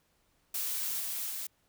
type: noise with level steps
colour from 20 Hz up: blue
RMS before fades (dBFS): -34 / -36 / -38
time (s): 0.54-1.47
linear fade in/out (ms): 5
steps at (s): 1 / 1.3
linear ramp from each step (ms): 2
effects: pink hiss -72 dBFS RMS until 1.68 s